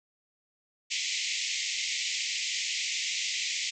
pink band-pass noise, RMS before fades -32 dBFS, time 0.9-3.71 s, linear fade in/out 20 ms, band 2000 to 7500 Hz, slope 96 dB/octave, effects none

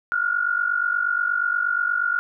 sine tone pair together, 1397 / 1445.4 Hz, F6 / F#6, 0 / -41 cents, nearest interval minor second, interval 59 cents, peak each -23 / -22 dBFS, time 0.12-2.19 s, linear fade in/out 0 ms, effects none

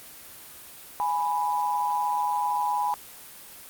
sine tone pair together, 830.6 / 987.8 Hz, G#5 / B5, 0 / 0 cents, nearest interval minor third, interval 300 cents, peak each -26 dBFS, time 1-2.94 s, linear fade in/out 0 ms, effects white hiss -45 dBFS RMS until 3.69 s + Opus 24 kbps

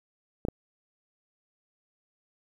clicks, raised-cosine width 2 ms, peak -16 dBFS, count 2, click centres 0.451 / 0.485 s, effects 9-bit

